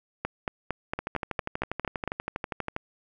two click trains, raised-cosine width 0.5 ms, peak -13 / -15 dBFS, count 9 / 23, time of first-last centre 0.25-2.076 / 0.99-2.764 s, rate 4.38 / 12.4 Hz, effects none

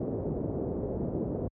white low-pass noise, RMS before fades -32 dBFS, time 0-1.48 s, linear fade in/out 5 ms, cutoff 470 Hz, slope 24 dB/octave, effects high-pass 60 Hz 12 dB/octave

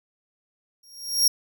sawtooth tone with exponential growth, 5588 Hz, F8, in tune, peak -11 dBFS, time 0.83-1.28 s, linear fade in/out 5 ms, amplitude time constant 97 ms, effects none

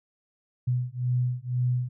sine beating tone pair, 123.47 / 125.47 Hz, B2 / B2, 0 / +28 cents, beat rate 2 Hz, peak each -27 dBFS, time 0.67-1.89 s, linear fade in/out 10 ms, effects none

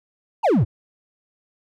triangle exponential sweep, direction down, 1000 to 88 Hz, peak -12 dBFS, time 0.43-0.65 s, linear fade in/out 20 ms, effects none

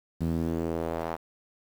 sawtooth tone with band-pass filter sweep, 82.41 Hz, E2, in tune, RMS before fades -30 dBFS, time 0.2-1.17 s, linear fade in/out 20 ms, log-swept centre 190 to 850 Hz, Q 1.5, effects 8-bit

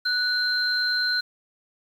sine tone pair together, 1480 / 4131 Hz, F#6 / C8, 0 / -23 cents, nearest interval octave + tritone, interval 1777 cents, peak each -24 dBFS, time 0.05-1.21 s, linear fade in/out 10 ms, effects 8-bit

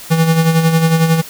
square tone with tremolo, 163 Hz, E3, 19 cents flat, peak -8 dBFS, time 0.1-1.22 s, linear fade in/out 20 ms, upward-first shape sine, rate 11 Hz, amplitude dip 55%, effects white hiss -33 dBFS RMS until 1.29 s

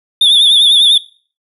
triangle tone with vibrato, 3520 Hz, A7, in tune, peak -4 dBFS, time 0.21-0.98 s, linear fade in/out 5 ms, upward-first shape triangle, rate 10 Hz, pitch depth 100 cents each way, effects noise-tail reverb RT60 0.4 s tail -19 dB re dry + resampled to 32000 Hz

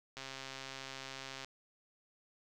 click train, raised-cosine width 0.2 ms, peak -27 dBFS, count 172, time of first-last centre 0.17-1.446 s, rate 134 Hz, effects none

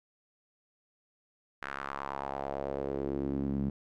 sawtooth tone with band-pass filter sweep, 69.1 Hz, C#2, 5 cents flat, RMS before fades -35 dBFS, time 1.62-3.7 s, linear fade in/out 5 ms, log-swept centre 1600 to 200 Hz, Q 2.7, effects none

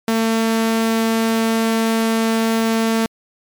sawtooth tone, 225.1 Hz, A3, 40 cents sharp, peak -11 dBFS, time 0.08-3.06 s, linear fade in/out 2 ms, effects MP3 96 kbps

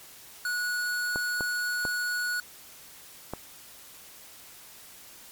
square tone, 1463 Hz, F#6, 20 cents flat, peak -28 dBFS, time 0.45-2.4 s, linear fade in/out 2 ms
clicks, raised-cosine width 1 ms, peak -18 dBFS, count 4, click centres 1.159 / 1.408 / 1.852 / 3.336 s
effects white hiss -49 dBFS RMS until 5.31 s + MP3 96 kbps

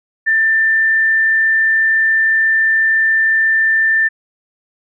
sine tone, 1783 Hz, A6, 22 cents sharp, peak -10 dBFS, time 0.26-4.09 s, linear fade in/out 20 ms, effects none

